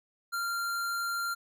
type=tone; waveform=square; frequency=1386 Hz; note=F6; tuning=14 cents flat; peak=-31 dBFS; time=0.32-1.35 s; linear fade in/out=20 ms; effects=none